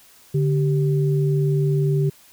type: tone pair together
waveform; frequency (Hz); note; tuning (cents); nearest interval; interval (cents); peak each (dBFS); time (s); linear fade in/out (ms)
sine; 145.5 / 389.2; D3 / G4; -16 / -12; octave + perfect fourth; 1704; -17 / -24; 0.34-2.1; 10
effects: white hiss -51 dBFS RMS until 2.32 s